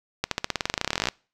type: accelerating click train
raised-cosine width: 0.2 ms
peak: -6 dBFS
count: 24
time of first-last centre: 0.24-1.086 s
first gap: 73 ms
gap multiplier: 0.93
effects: noise-tail reverb RT60 0.4 s tail -26 dB re dry